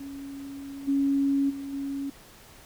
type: tone with level steps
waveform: sine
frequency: 277.2 Hz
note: C#4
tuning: in tune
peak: -36 / -21 / -33 / -29 dBFS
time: 0-2.1 s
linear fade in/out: 5 ms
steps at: 0.87 / 1.49 / 1.72 s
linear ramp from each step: 20 ms
effects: pink hiss -51 dBFS RMS until 2.65 s